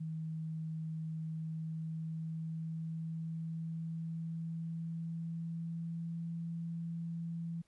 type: tone with pitch glide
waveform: sine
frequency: 159.4 to 167.13 Hz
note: D#3 to E3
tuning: +42 to +24 cents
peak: -37 dBFS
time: 0-7.62 s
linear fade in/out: 10 ms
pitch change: +82 cents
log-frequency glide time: 1.16-6.28 s
effects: pink hiss -75 dBFS RMS until 7.67 s + resampled to 24000 Hz